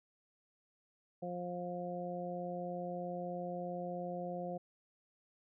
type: harmonic tone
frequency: 176.9 Hz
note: F3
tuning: 23 cents sharp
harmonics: 1 / 2 / 3 / 4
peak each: -43 / -47 / -42 / -44 dBFS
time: 1.22-4.58 s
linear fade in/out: 10 ms
effects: none